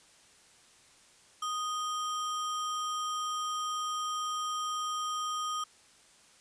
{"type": "tone with sample-and-hold", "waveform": "sine", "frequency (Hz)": 1241, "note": "D#6", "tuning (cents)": -5, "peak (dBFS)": -31, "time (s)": [1.42, 5.64], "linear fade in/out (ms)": 5, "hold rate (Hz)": 4410, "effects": ["white hiss -60 dBFS RMS until 6.4 s", "resampled to 22050 Hz"]}